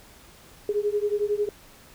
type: beating tone pair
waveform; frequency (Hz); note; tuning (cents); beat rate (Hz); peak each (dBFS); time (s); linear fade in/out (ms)
sine; 409.7 / 420.7; G#4 / G#4; -24 / +22; 11; -25 / -26; 0.69-1.49; 2
effects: pink hiss -51 dBFS RMS until 1.94 s